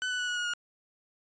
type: tone with pitch steps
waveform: 30% pulse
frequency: 1504 / 1489.3 / 1474.8 / 1460.3 / 1446.1 / 1431.9 Hz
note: F#6 / F#6 / F#6 / F#6 / F#6 / F6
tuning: +28 / +11 / -6 / -23 / -40 / +43 cents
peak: -27 dBFS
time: 0.02-0.536 s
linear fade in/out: 0 ms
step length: 86 ms
effects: resampled to 16000 Hz